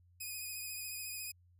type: tone with vibrato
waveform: 5% pulse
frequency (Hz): 2489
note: D#7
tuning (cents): 0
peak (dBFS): -32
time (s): 0.2-1.32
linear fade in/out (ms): 10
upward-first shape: sine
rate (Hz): 14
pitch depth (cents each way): 32
effects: added 88 Hz sine -63 dBFS peak until 1.59 s